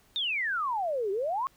sine exponential two-way sweep, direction down then up, 3732 to 376.6 to 1127 Hz, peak -27 dBFS, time 0.16-1.47 s, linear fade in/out 0 ms, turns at 1.11 s, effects pink hiss -63 dBFS RMS until 1.56 s

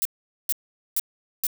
violet noise bursts, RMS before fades -23 dBFS, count 4, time 0.02-1.468 s, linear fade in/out 0 ms, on 32 ms, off 440 ms, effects none

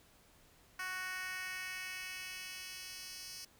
10% pulse tone with high-pass filter sweep, 370 Hz, F#4, in tune, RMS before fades -44 dBFS, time 0.79-3.45 s, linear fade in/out 5 ms, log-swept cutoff 1400 to 4500 Hz, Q 1.7, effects pink hiss -65 dBFS RMS until 3.59 s

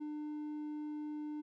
sine tone with hard clipping, 300.3 Hz, D4, 39 cents sharp, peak -40 dBFS, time 0-1.42 s, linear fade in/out 20 ms, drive 3 dB, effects none

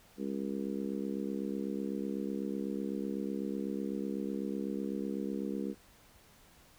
harmonic tone, 68 Hz, C#2, 33 cents flat, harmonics 3 / 4 / 5 / 6 / 7, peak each -37 / -39 / -41 / -43 / -44 dBFS, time 0.17-5.75 s, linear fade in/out 50 ms, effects pink hiss -61 dBFS RMS until 6.78 s

